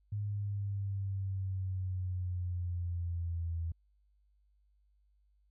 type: exponential sweep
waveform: sine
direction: down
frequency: 103.83 to 82.41 Hz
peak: -33 dBFS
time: 0.12-3.72 s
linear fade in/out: 5 ms
effects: added 50 Hz sine -67 dBFS peak until 5.5 s